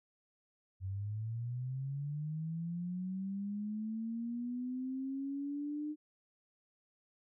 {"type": "linear sweep", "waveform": "sine", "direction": "up", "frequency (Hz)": [92.5, 304], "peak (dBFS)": -36, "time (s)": [0.8, 5.96], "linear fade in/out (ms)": 50, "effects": []}